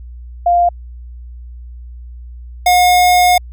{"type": "tone pair in turn", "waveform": ["sine", "square"], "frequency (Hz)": [698.5, 719.8], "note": ["F5", "F#5"], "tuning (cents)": [0, -48], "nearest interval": "minor second", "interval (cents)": 52, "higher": "second", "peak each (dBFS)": -8, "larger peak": "neither", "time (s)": [[0.46, 0.69], [2.66, 3.38]], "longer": "second", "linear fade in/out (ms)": 5, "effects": ["added 60 Hz sine -29 dBFS peak until 3.52 s"]}